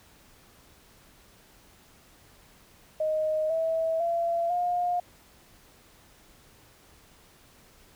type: tone with pitch steps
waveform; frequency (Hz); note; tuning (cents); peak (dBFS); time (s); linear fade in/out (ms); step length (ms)
sine; 622.3 / 650.2 / 679.4 / 709.9; D#5 / E5 / F5 / F5; 0 / -24 / -48 / +28; -24; 3-5; 5; 500
effects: pink hiss -57 dBFS RMS until 7.95 s